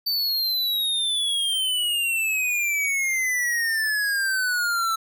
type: exponential sweep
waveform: square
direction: down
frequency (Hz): 4591 to 1318.5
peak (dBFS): -22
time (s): 0.06-4.96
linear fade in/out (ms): 10
effects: none